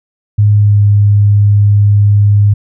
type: tone with pitch glide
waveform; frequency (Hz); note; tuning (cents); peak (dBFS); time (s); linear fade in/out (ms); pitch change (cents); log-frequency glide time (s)
sine; 104.1 to 102.61; G#2 to G#2; +5 to -20; -4; 0.38-2.54; 10; -25; 0.53-0.8
effects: none